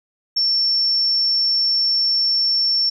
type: tone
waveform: sine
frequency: 5430 Hz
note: F8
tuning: 50 cents flat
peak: -15 dBFS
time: 0.36-2.9 s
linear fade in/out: 10 ms
effects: 9-bit